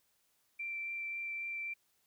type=tone with vibrato; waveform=sine; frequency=2349 Hz; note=D7; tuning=in tune; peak=-37 dBFS; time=0.59-1.74 s; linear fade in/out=10 ms; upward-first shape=triangle; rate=3.7 Hz; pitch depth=9 cents each way; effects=white hiss -75 dBFS RMS until 2.06 s